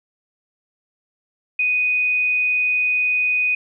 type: tone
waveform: sine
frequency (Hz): 2489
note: D#7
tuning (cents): 0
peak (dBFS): -16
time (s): 1.59-3.55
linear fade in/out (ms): 5
effects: none